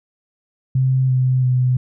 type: tone with pitch steps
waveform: sine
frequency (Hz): 130.81 / 128.71 / 126.65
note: C3 / C3 / B2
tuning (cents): 0 / -28 / +44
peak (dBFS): -13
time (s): 0.75-1.77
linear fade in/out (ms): 5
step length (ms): 340
effects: none